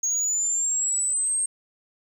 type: linear sweep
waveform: sine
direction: up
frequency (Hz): 6580 to 8520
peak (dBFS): -20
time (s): 0.03-1.46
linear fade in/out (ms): 5
effects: tanh soft clip ceiling -19 dBFS + 9-bit